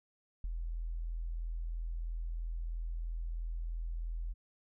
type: tone with ADSR envelope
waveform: sine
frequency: 41.52 Hz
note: E1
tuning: 13 cents sharp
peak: -32 dBFS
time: 0.44-4.34 s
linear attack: 3 ms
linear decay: 28 ms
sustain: -3 dB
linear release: 26 ms
effects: none